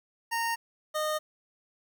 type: tone pair in turn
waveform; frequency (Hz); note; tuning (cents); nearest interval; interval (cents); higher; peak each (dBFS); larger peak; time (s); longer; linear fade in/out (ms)
25% pulse; 923 / 614.6; A#5 / D#5; -17 / -21; perfect fifth; 704; first; -24; neither; 0.31-0.56 / 0.94-1.19; neither; 20
effects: 10-bit